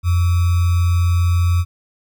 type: tone with sample-and-hold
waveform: sine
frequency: 87.31 Hz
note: F2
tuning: in tune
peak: -12 dBFS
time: 0.03-1.65 s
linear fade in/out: 50 ms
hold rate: 1225 Hz
effects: none